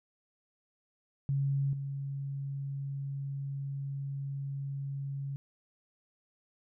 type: tone with level steps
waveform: sine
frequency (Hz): 138.59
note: C#3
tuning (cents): 0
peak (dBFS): -27 / -34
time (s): 1.29-5.36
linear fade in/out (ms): 0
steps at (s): 1.73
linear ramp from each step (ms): 2
effects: none